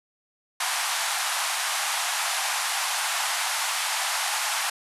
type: band-pass noise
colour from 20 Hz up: pink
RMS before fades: -27 dBFS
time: 0.6-4.7 s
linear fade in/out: 5 ms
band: 720 to 12000 Hz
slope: 48 dB/octave
effects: resampled to 32000 Hz